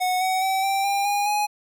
square tone with pitch steps, 735 / 750.4 / 766.2 / 782.3 / 798.8 / 815.5 / 832.7 Hz, F#5 / F#5 / G5 / G5 / G5 / G#5 / G#5, -12 / +24 / -40 / -4 / +32 / -32 / +4 cents, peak -21 dBFS, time 0-1.47 s, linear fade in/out 20 ms, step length 210 ms, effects none

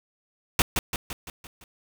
pink noise with echo, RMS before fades -19 dBFS, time 0.59-0.62 s, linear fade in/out 2 ms, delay 170 ms, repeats 6, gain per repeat -5 dB, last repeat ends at 1.64 s, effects none

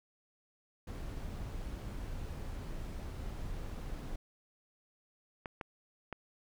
brown noise, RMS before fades -41 dBFS, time 0.87-4.16 s, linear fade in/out 5 ms
clicks, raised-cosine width 0.5 ms, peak -25 dBFS, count 3, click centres 5.458 / 5.612 / 6.127 s
effects none

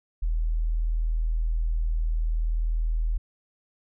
sine tone, 40.29 Hz, E1, 39 cents flat, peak -22 dBFS, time 0.22-3.18 s, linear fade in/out 10 ms, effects none

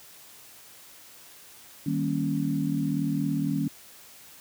sine chord, Eb dominant seventh, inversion none, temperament equal, 155.56 / 196 / 233.1 / 277.2 Hz, Eb3 / G3 / Bb3 / Db4, 0 / 0 / 0 / 0 cents, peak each -29 / -32 / -32 / -28 dBFS, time 1.86-3.68 s, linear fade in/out 5 ms, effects white hiss -50 dBFS RMS until 4.4 s + high-pass 60 Hz 12 dB/octave

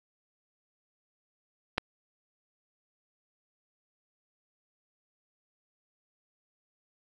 clicks, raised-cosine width 0.3 ms, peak -29 / -9 dBFS, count 2, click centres 1.777 / 1.781 s, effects none

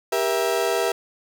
35% pulse chord, E diminished, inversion first, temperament just, 395.6 / 474.7 / 659.3 Hz, G4 / Bb4 / E5, +16 / +31 / 0 cents, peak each -23 dBFS, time 0.12-0.92 s, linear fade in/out 5 ms, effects none

